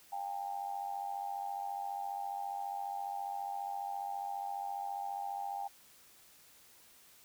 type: tone with amplitude modulation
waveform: sine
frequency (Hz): 801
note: G5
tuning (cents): +37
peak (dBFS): -33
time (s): 0.12-5.68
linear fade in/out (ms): 10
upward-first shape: sine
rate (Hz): 94.7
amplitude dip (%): 75
effects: white hiss -61 dBFS RMS until 7.24 s